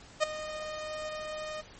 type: tone with ADSR envelope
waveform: sawtooth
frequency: 616 Hz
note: D#5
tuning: 17 cents flat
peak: -17 dBFS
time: 0.2-1.62 s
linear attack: 32 ms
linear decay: 10 ms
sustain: -15 dB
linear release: 22 ms
effects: pink hiss -52 dBFS RMS until 1.79 s + MP3 32 kbps